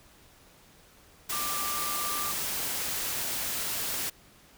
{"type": "tone in noise", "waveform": "sine", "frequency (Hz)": 1182, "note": "D6", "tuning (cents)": 11, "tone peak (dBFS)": -34, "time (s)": [1.32, 2.32], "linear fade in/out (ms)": 10, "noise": "white", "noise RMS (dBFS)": -32, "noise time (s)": [1.29, 4.1], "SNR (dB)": -5, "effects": ["pink hiss -57 dBFS RMS until 4.57 s"]}